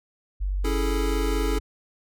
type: tone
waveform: sine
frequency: 47.77 Hz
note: G1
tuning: 44 cents flat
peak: -23 dBFS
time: 0.4-1.6 s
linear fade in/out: 20 ms
type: chord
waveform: square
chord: A major seventh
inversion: first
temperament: equal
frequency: 277.2 / 329.6 / 415.3 / 440 Hz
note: C#4 / E4 / G#4 / A4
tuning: 0 / 0 / 0 / 0 cents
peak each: -32 dBFS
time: 0.64-1.59 s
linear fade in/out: 10 ms
effects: none